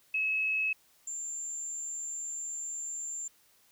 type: tone pair in turn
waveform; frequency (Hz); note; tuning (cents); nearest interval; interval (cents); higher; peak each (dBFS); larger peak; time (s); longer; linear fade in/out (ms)
sine; 2578 / 7276; E7 / A#8; -39 / -43; octave + tritone; 1796; second; -27 / -35; first; 0.14-0.73 / 1.07-3.28; second; 5
effects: white hiss -65 dBFS RMS until 3.71 s